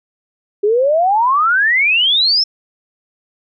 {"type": "exponential sweep", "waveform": "sine", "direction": "up", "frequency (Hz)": [398.1, 5430], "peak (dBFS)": -10, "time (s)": [0.63, 2.44], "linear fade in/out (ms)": 10, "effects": []}